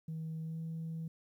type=tone with pitch glide; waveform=sine; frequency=160 to 162.51 Hz; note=D#3 to E3; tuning=+49 to -24 cents; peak=-36 dBFS; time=0.08-1.08 s; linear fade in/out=5 ms; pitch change=+27 cents; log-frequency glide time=0.42-0.59 s; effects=tanh soft clip ceiling -35 dBFS + 12-bit